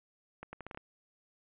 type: accelerating click train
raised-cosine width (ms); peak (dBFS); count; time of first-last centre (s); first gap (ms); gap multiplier
0.5; -28; 7; 0.43-0.774; 100; 0.77
effects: resampled to 8000 Hz + 9-bit